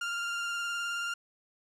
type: tone with vibrato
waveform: 30% pulse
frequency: 1396.9 Hz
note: F6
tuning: in tune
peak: -29 dBFS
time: 0.01-1.14 s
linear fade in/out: 5 ms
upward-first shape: sine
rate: 19 Hz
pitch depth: 16 cents each way
effects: low-pass 8000 Hz 12 dB/octave